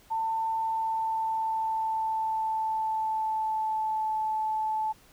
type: tone with pitch glide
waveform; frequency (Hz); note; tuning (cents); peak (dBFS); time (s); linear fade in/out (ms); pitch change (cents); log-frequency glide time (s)
sine; 894 to 870.1; A5 to A5; +27 to -20; -26; 0.1-4.93; 20; -47; 0.54-4.14
effects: pink hiss -58 dBFS RMS until 5.12 s